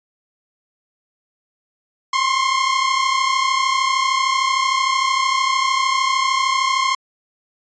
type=tone pair together; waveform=sawtooth; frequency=1046.5 / 1079.7 Hz; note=C6 / C#6; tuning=0 / -46 cents; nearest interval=minor second; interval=54 cents; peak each=-15 dBFS; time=2.13-6.95 s; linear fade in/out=5 ms; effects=resampled to 16000 Hz